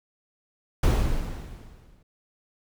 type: noise with exponential decay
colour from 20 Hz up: brown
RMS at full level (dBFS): -17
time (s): 0.83-2.03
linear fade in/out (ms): 5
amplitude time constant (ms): 260
effects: none